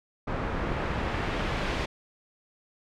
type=noise with low-pass filter sweep; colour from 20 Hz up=pink; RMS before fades=-30 dBFS; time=0.27-1.86 s; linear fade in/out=10 ms; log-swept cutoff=1400 to 3300 Hz; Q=0.83; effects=none